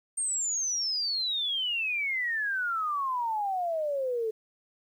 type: exponential sweep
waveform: sine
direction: down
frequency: 8800 to 431.2 Hz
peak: -27 dBFS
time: 0.17-4.31 s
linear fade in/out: 10 ms
effects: 10-bit